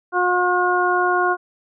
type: harmonic tone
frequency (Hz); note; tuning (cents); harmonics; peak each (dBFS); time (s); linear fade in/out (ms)
359.4; F4; +50; 1 / 2 / 3 / 4; -21 / -21 / -21 / -21; 0.12-1.37; 50
effects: none